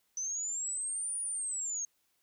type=linear two-way sweep; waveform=sine; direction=up then down; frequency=6000 to 9630 to 6390 Hz; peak=-33 dBFS; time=0.17-1.85 s; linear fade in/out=2 ms; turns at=1.21 s; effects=white hiss -75 dBFS RMS until 2.22 s